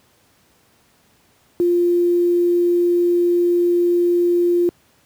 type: tone with quantisation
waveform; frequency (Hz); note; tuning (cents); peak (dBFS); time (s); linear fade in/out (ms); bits
sine; 349.2; F4; 0; -13; 1.6-4.69; 0; 7
effects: pink hiss -57 dBFS RMS until 5.05 s + high-pass 80 Hz 12 dB/octave